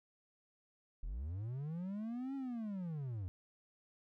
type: linear two-way sweep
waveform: triangle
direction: up then down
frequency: 34.23 to 277.2 to 85.9 Hz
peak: -37 dBFS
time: 1.03-3.28 s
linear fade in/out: 0 ms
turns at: 2.35 s
effects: none